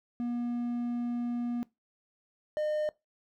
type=tone pair in turn; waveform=triangle; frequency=240 / 607.9 Hz; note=B3 / D#5; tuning=-49 / -40 cents; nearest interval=octave + major third; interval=1609 cents; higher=second; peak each=-28 / -26 dBFS; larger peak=second; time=0.2-1.63 / 2.57-2.89 s; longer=first; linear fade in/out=0 ms; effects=noise-tail reverb RT60 0.2 s tail -21 dB re dry